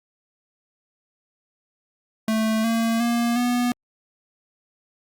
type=tone with pitch steps; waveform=square; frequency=220 / 227.8 / 235.8 / 244.1 Hz; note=A3 / A#3 / A#3 / B3; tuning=0 / -40 / +20 / -20 cents; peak=-20 dBFS; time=2.28-3.72 s; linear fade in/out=2 ms; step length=360 ms; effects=Opus 48 kbps